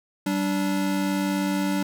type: tone pair together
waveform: square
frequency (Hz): 192.33 / 291.4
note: G3 / D4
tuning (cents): -33 / -13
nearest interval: perfect fifth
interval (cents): 720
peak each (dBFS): -26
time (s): 0.26-1.83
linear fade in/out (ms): 5
effects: none